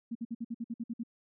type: tone bursts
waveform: sine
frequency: 232.1 Hz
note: A#3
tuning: 7 cents flat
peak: -33 dBFS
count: 10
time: 0.11-1.035 s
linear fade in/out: 10 ms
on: 43 ms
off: 55 ms
effects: none